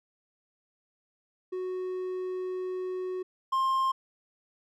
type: tone pair in turn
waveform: triangle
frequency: 369 / 1059.2 Hz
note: F#4 / C6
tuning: -5 / +21 cents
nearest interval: octave + tritone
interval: 1826 cents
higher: second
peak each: -29 / -22 dBFS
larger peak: second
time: 1.52-3.23 / 3.52-3.92 s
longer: first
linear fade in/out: 10 ms
effects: none

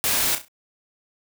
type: noise with echo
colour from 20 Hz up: white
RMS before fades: -22 dBFS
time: 0.04-0.35 s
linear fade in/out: 0 ms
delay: 33 ms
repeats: 4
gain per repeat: -9 dB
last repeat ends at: 0.482 s
effects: none

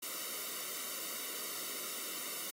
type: noise with comb filter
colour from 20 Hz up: white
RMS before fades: -41 dBFS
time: 0.02-2.51 s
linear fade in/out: 10 ms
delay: 1.2 ms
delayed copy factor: -0.8
effects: high-pass 200 Hz 12 dB/octave + AAC 48 kbps

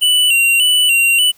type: tone with vibrato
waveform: square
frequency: 2863 Hz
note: F7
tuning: 42 cents sharp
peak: -10 dBFS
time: 0.01-1.32 s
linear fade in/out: 20 ms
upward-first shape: square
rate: 1.7 Hz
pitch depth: 66 cents each way
effects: white hiss -51 dBFS RMS until 1.37 s

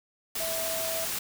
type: tone in noise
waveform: sine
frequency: 654 Hz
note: E5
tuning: 14 cents flat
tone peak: -33 dBFS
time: 0.4-1.05 s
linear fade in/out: 5 ms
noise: white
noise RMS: -32 dBFS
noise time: 0.35-1.19 s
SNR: -4 dB
effects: none

